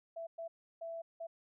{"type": "tone bursts at uneven times", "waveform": "sine", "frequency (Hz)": 664, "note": "E5", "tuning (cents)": 12, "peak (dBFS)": -40, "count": 4, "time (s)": [[0.16, 0.27], [0.38, 0.48], [0.81, 1.02], [1.2, 1.27]], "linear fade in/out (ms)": 10, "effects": []}